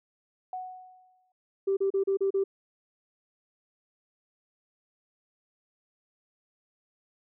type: tone with exponential decay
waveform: sine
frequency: 740 Hz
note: F#5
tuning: in tune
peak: -31 dBFS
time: 0.53-1.32 s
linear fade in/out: 2 ms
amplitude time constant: 170 ms
type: tone bursts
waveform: sine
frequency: 390.5 Hz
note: G4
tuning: 7 cents flat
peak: -22 dBFS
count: 6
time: 1.67-2.44 s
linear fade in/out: 10 ms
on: 100 ms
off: 34 ms
effects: tanh soft clip ceiling -18 dBFS